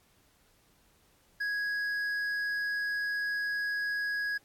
sine tone with hard clipping, 1661.2 Hz, G#6, in tune, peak -31 dBFS, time 1.4-4.38 s, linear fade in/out 10 ms, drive 5 dB, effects pink hiss -66 dBFS RMS until 4.44 s + AAC 64 kbps

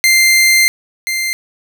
sawtooth tone pair in turn, 2090 / 2090 Hz, C7 / C7, -2 / -2 cents, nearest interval unison, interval 0 cents, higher neither, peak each -4 / -12 dBFS, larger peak first, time 0.04-0.68 / 1.07-1.33 s, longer first, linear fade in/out 0 ms, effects none

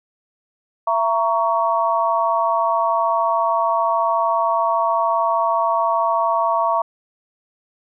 sine chord, A# diminished, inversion second, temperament just, 671.3 / 932.3 / 1118.8 Hz, E5 / A#5 / C#6, +31 / 0 / +16 cents, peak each -20 dBFS, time 0.87-6.82 s, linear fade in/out 5 ms, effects none

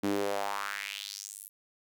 sawtooth tone with high-pass filter sweep, 100.4 Hz, G2, 42 cents sharp, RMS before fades -35 dBFS, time 0.03-1.49 s, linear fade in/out 10 ms, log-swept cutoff 250 to 12000 Hz, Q 3.1, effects none

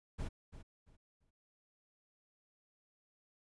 brown noise with echo, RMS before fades -39 dBFS, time 0.18-0.29 s, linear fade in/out 20 ms, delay 340 ms, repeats 3, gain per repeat -12 dB, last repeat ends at 1.31 s, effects resampled to 24000 Hz

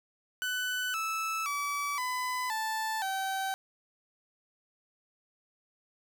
30% pulse tone with pitch steps, 1497 / 1310.8 / 1147.7 / 1004.9 / 879.9 / 770.4 Hz, F#6 / E6 / D6 / B5 / A5 / G5, +20 / -10 / -40 / +30 / 0 / -30 cents, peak -28 dBFS, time 0.42-3.54 s, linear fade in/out 0 ms, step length 520 ms, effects none

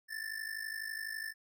square ring-modulated tone, 1767 Hz, A6, 7 cents sharp, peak -36 dBFS, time 0.08-1.34 s, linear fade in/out 50 ms, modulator 26 Hz, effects none

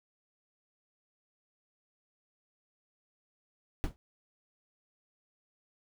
brown noise with exponential decay, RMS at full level -28 dBFS, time 3.84-3.96 s, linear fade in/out 0 ms, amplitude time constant 26 ms, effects none

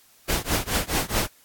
pink noise with tremolo, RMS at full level -21 dBFS, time 0.28-1.28 s, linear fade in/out 20 ms, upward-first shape triangle, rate 4.7 Hz, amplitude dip 100%, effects white hiss -56 dBFS RMS until 1.44 s + AAC 64 kbps

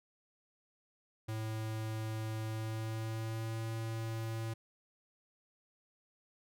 square tone with pitch glide, 110 to 112.64 Hz, A2 to A2, 0 to +41 cents, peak -37 dBFS, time 1.28-4.54 s, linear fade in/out 10 ms, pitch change +41 cents, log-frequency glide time 2.46-3.63 s, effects none

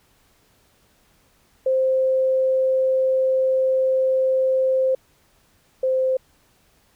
sine tone pair in turn, 523.3 / 520.6 Hz, C5 / C5, 0 / -9 cents, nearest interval unison, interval 9 cents, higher first, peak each -16 / -17 dBFS, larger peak first, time 1.66-4.95 / 5.83-6.17 s, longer first, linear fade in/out 5 ms, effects pink hiss -60 dBFS RMS until 6.95 s

